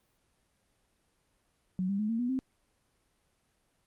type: tone with pitch steps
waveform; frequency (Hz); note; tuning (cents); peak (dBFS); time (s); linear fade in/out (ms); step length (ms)
sine; 185 / 198.28 / 212.5 / 227.8 / 244.1 / 261.6; F#3 / G3 / G#3 / A#3 / B3 / C4; 0 / +20 / +40 / -40 / -20 / 0; -28; 1.79-2.39; 0; 100
effects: pink hiss -73 dBFS RMS until 3.86 s + Opus 32 kbps